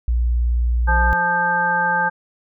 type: tone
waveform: sine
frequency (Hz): 59.4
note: A#1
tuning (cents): +33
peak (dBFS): -15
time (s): 0.08-1.13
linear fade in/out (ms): 0
type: harmonic tone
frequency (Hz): 174.61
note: F3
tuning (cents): 0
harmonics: 1 / 3 / 5 / 7 / 9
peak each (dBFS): -30 / -29 / -19 / -28 / -19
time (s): 0.87-2.1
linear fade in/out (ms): 20
effects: none